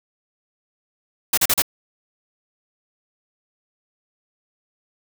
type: noise bursts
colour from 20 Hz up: white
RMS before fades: -17 dBFS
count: 4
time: 1.33-1.621 s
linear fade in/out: 5 ms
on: 45 ms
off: 37 ms
effects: none